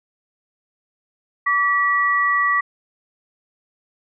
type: tone pair together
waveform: sine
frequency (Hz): 1154.5 / 1937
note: D6 / B6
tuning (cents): -30 / -34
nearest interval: major sixth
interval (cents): 896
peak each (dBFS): -18 / -18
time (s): 1.46-2.61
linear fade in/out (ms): 10
effects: none